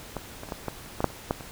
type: clicks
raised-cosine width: 1 ms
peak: -17 / -23 / -25 / -17 / -15 / -14 / -6 / -29 / -10 / -25 dBFS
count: 10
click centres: 0.167 / 0.434 / 0.488 / 0.522 / 0.683 / 1.005 / 1.043 / 1.103 / 1.309 / 1.408 s
effects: pink hiss -44 dBFS RMS until 1.51 s